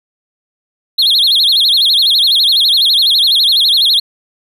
triangle tone with vibrato, 3729 Hz, A#7, in tune, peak -6 dBFS, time 0.98-4 s, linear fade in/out 10 ms, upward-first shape sine, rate 12 Hz, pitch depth 260 cents each way, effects none

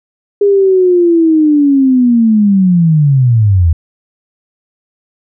sine linear sweep, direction down, 409 to 77.78 Hz, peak -5 dBFS, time 0.41-3.73 s, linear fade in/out 5 ms, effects none

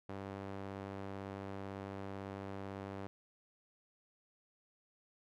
sawtooth tone with band-pass filter, 98 Hz, G2, in tune, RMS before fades -45 dBFS, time 0.09-3.07 s, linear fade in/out 0 ms, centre 590 Hz, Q 0.55, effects none

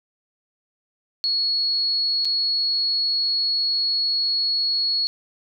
sine tone with dropouts, 4349 Hz, C#8, 34 cents flat, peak -19 dBFS, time 1.24-5.07 s, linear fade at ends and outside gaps 0 ms, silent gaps 2.248-2.253 s, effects none

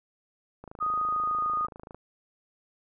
click train, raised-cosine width 1 ms, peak -29 dBFS, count 36, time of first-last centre 0.64-1.946 s, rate 26.8 Hz
sine tone with pitch glide, 1244.5 to 1233.8 Hz, D#6 to D#6, 0 to -15 cents, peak -25 dBFS, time 0.8-1.67 s, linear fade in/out 20 ms, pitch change -15 cents, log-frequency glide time 1.03-1.51 s
effects none

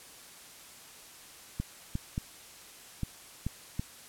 clicks, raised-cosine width 5 ms, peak -19 dBFS, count 6, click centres 1.6 / 1.954 / 2.179 / 3.033 / 3.466 / 3.795 s, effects white hiss -51 dBFS RMS until 4.08 s + low-pass 12000 Hz 12 dB/octave

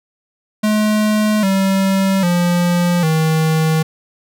square tone with pitch steps, 213.1 / 193.17 / 175.1 / 158.73 Hz, G#3 / G3 / F3 / D#3, +45 / -25 / +5 / +35 cents, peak -13 dBFS, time 0.63-3.83 s, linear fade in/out 10 ms, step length 800 ms, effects none

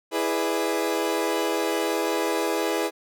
30% pulse chord, E dominant seventh, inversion none, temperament equal with one note detuned, 329.6 / 415.3 / 493.9 / 592.8 Hz, E4 / G#4 / B4 / D5, 0 / 0 / 0 / +16 cents, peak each -25 / -25 / -26 / -30 dBFS, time 0.11-2.91 s, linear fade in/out 50 ms, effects none

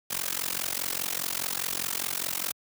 white noise with amplitude modulation, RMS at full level -27 dBFS, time 0.1-2.52 s, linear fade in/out 10 ms, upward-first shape sine, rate 44.9 Hz, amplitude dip 100%, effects high-pass 100 Hz 12 dB/octave

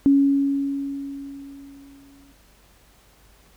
sine tone with exponential decay, 278.1 Hz, C#4, 6 cents sharp, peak -11 dBFS, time 0.06-2.32 s, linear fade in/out 0 ms, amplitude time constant 490 ms, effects added 50 Hz sine -56 dBFS peak until 3.56 s + pink hiss -56 dBFS RMS until 3.56 s

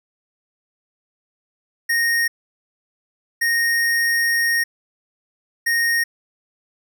square tone bursts at uneven times, 1858 Hz, A#6, 6 cents flat, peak -17 dBFS, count 3, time 1.89-2.28 / 3.41-4.64 / 5.66-6.04 s, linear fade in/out 10 ms, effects none

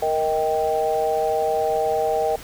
sine chord, Eb major, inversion second, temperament equal with one note detuned, 466.2 / 629.1 / 784 Hz, Bb4 / Eb5 / G5, 0 / +19 / 0 cents, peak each -23 dBFS, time 0.02-2.36 s, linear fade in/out 5 ms, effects pink hiss -40 dBFS RMS until 2.43 s

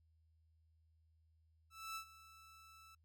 sawtooth tone with ADSR envelope, 1318.5 Hz, E6, in tune, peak -39 dBFS, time 1.7-2.95 s, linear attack 260 ms, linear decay 86 ms, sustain -17 dB, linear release 5 ms, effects noise-tail reverb RT60 0.1 s tail -25 dB re dry + added 80 Hz sine -70 dBFS peak until 3.04 s

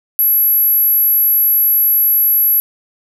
sine tone, 11650 Hz, F#9, 28 cents flat, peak -9 dBFS, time 0.19-2.6 s, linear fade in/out 0 ms, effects none

